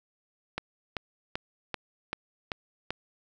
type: click train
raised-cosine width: 0.3 ms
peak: -15 dBFS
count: 7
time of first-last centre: 0.58-2.906 s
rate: 2.58 Hz
effects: none